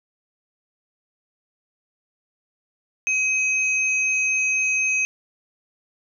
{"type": "tone pair together", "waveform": "sine", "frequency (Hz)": [2535, 6302], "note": ["D#7", "G8"], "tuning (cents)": [32, 8], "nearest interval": "octave + major third", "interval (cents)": 1576, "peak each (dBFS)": [-19, -28], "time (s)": [3.07, 5.05], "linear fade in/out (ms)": 0, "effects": []}